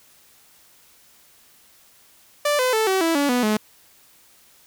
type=tone with pitch steps; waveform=sawtooth; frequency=587 / 508.1 / 439.8 / 380.6 / 329.4 / 285.1 / 246.8 / 213.6 Hz; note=D5 / B4 / A4 / F#4 / E4 / C#4 / B3 / G#3; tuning=-1 / +49 / -1 / +49 / -1 / +49 / -1 / +49 cents; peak=-14 dBFS; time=2.45-3.57 s; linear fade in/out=5 ms; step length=140 ms; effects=white hiss -54 dBFS RMS until 4.66 s